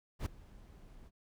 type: noise with ADSR envelope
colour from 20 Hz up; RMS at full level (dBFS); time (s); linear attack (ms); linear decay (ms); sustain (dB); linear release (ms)
brown; -31; 0.19-1.11; 70; 6; -24; 42
effects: none